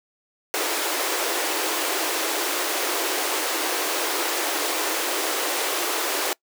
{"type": "high-pass noise", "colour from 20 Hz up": "pink", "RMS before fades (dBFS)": -25, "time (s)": [0.54, 6.33], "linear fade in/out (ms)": 0, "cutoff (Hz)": 300, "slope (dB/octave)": 96, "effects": ["noise-tail reverb RT60 0.1 s tail -24 dB re dry"]}